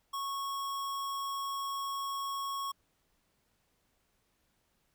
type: tone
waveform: square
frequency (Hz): 1102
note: C#6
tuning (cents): -11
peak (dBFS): -35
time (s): 0.13-2.72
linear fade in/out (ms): 10
effects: pink hiss -75 dBFS RMS until 4.94 s